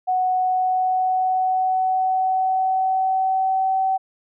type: tone with pitch glide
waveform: sine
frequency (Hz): 740 to 763.4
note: F#5 to G5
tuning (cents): 0 to -46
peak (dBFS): -17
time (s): 0.07-3.98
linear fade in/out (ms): 20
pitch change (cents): +54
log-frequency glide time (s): 0.32-3.77
effects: none